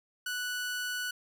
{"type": "tone", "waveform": "sawtooth", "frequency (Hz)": 1480, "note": "F#6", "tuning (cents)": 0, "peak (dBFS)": -29, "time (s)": [0.26, 1.11], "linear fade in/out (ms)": 5, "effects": []}